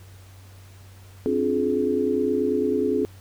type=chord; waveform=sine; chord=D half-diminished seventh; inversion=third; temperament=just; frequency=264.3 / 293.7 / 352.4 / 422.9 Hz; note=C4 / D4 / F4 / Ab4; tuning=+18 / 0 / +16 / +31 cents; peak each=-25 / -29 / -27 / -23 dBFS; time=1.26-3.05 s; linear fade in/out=0 ms; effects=added 95 Hz sine -44 dBFS peak until 3.2 s + pink hiss -53 dBFS RMS until 3.2 s

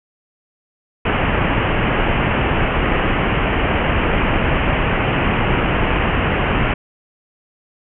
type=low-pass noise; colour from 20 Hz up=pink; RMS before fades=-17 dBFS; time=1.05-6.74 s; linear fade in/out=5 ms; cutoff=3000 Hz; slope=96 dB/octave; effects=none

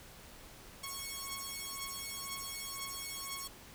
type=beating tone pair; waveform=5% pulse; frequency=1100 / 1102 Hz; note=C#6 / C#6; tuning=-14 / -11 cents; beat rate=2 Hz; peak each=-31 dBFS; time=0.83-3.48 s; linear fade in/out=10 ms; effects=pink hiss -54 dBFS RMS until 3.74 s

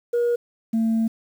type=tone pair in turn; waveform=sine; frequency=477.1 / 225.2 Hz; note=A#4 / A3; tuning=+40 / +40 cents; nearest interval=octave + minor second; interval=1300 cents; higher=first; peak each=-16 dBFS; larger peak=neither; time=0.13-0.36 / 0.73-1.08 s; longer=second; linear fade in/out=10 ms; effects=tanh soft clip ceiling -16 dBFS + 8-bit

